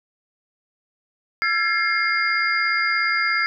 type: tone cluster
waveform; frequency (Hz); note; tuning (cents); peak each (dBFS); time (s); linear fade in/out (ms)
sine; 1354 / 1660 / 1737 / 2122 / 4832; E6 / G#6 / A6 / C7 / D8; +46 / -1 / -23 / +24 / +48; -24 / -27 / -28 / -21 / -29; 1.42-3.46; 0
effects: none